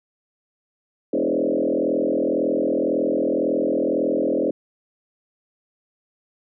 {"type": "tone with frequency modulation", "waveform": "sine", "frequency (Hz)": 415.3, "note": "G#4", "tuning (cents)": 0, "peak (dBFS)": -18, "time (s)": [1.13, 4.51], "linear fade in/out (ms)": 5, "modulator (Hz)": 41.9, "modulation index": 4, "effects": []}